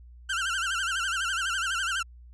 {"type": "tone with vibrato", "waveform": "30% pulse", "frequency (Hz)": 1460, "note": "F#6", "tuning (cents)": -24, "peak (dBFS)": -24, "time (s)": [0.29, 2.03], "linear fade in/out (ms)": 10, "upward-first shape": "sine", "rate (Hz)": 12, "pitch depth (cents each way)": 150, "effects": ["added 60 Hz sine -46 dBFS peak until 2.33 s", "resampled to 24000 Hz"]}